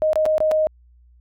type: tone with dropouts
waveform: sine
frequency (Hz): 622.3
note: D#5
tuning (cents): 0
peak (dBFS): -15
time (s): 0.02-0.67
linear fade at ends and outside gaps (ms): 0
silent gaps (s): 0.132-0.157 / 0.255-0.262 / 0.381-0.404 / 0.513-0.517
effects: added 60 Hz sine -49 dBFS peak until 1.2 s